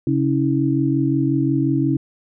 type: tone cluster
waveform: sine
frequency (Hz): 136.4 / 277.9 / 323.5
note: C#3 / C#4 / E4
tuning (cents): -28 / +4 / -32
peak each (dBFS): -20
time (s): 0.07-1.97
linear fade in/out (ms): 2
effects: none